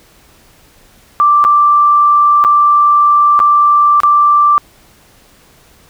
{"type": "tone with dropouts", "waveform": "sine", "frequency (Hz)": 1174.7, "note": "D6", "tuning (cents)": 0, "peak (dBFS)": -5, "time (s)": [1.2, 4.58], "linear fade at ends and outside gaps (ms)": 0, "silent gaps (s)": [[1.441, 1.449], [2.44, 2.448], [3.392, 3.401], [4.003, 4.034]], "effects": ["pink hiss -46 dBFS RMS until 5.89 s"]}